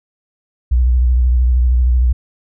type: tone with vibrato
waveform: sine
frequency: 61.74 Hz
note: B1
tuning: in tune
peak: -9 dBFS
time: 0.71-2.13 s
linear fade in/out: 10 ms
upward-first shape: triangle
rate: 13 Hz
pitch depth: 85 cents each way
effects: none